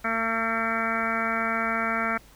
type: harmonic tone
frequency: 226.2 Hz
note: A3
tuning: 48 cents sharp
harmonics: 1 / 2 / 3 / 4 / 5 / 6 / 7 / 8 / 9 / 10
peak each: -32 / -38 / -32 / -38 / -37 / -28 / -34 / -34 / -35 / -33 dBFS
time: 0.04-2.18 s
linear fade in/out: 10 ms
effects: added 50 Hz sine -53 dBFS peak until 2.35 s + pink hiss -54 dBFS RMS until 2.35 s